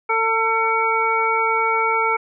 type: harmonic tone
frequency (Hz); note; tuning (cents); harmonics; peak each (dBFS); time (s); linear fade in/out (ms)
449.1; A4; +35; 1 / 2 / 3 / 5; -24 / -21 / -21 / -22; 0.09-2.17; 10
effects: none